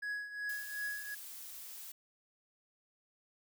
triangle tone with tremolo, 1672 Hz, G#6, 11 cents sharp, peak -33 dBFS, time 0.02-1.15 s, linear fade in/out 10 ms, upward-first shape triangle, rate 2.7 Hz, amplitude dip 75%
blue noise, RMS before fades -48 dBFS, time 0.49-1.92 s, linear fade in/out 5 ms
effects none

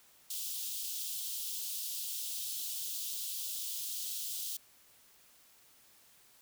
white high-pass noise, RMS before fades -39 dBFS, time 0.3-4.57 s, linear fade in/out 5 ms, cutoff 3000 Hz, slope 48 dB/octave, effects white hiss -63 dBFS RMS until 6.41 s

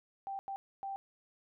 sine tone bursts at uneven times, 784 Hz, G5, in tune, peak -37 dBFS, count 3, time 0.27-0.39 / 0.48-0.56 / 0.83-0.96 s, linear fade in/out 0 ms, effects none

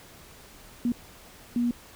sine tone bursts at uneven times, 240 Hz, B3, 49 cents flat, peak -22 dBFS, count 2, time 0.85-0.92 / 1.56-1.71 s, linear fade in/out 2 ms, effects pink hiss -50 dBFS RMS until 1.95 s

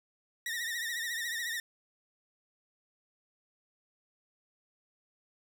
sawtooth tone with vibrato, 1864.7 Hz, A#6, in tune, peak -30 dBFS, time 0.46-1.6 s, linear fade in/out 2 ms, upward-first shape triangle, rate 14 Hz, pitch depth 94 cents each way, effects none

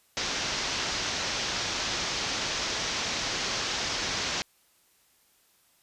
white low-pass noise, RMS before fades -31 dBFS, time 0.17-4.42 s, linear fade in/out 0 ms, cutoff 6300 Hz, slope 48 dB/octave, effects white hiss -65 dBFS RMS until 5.82 s + resampled to 32000 Hz

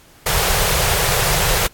pink band-stop noise, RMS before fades -17 dBFS, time 0.26-1.67 s, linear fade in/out 5 ms, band 170 to 390 Hz, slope 48 dB/octave, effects pink hiss -48 dBFS RMS until 1.73 s + AAC 64 kbps

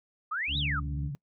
sine exponential two-way sweep, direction up then down, 1174.7 to 3956 to 1174.7 Hz, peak -29 dBFS, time 0.31-0.8 s, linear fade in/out 10 ms, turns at 0.58 s
harmonic tone, 71 Hz, C#2, 42 cents sharp, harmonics 1 / 2 / 3 / 4, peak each -33 / -45 / -48 / -43 dBFS, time 0.47-1.11 s, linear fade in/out 50 ms
sine tone with vibrato, 144.3 Hz, D3, 30 cents flat, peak -33 dBFS, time 0.55-1.15 s, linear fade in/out 0 ms, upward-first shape square, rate 17 Hz, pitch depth 90 cents each way
effects noise-tail reverb RT60 0.1 s tail -24 dB re dry

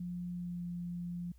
sine tone with pitch glide, 176.9 to 174.67 Hz, F3 to F3, +23 to +1 cents, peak -37 dBFS, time 0-1.32 s, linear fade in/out 5 ms, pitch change -22 cents, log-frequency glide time 0.31-0.66 s, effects added 60 Hz sine -56 dBFS peak until 1.38 s + white hiss -75 dBFS RMS until 1.38 s

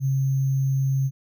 sine tone with sample-and-hold, 134.6 Hz, C3, 49 cents sharp, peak -19 dBFS, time 0-1.11 s, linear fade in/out 50 ms, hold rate 6300 Hz, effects none

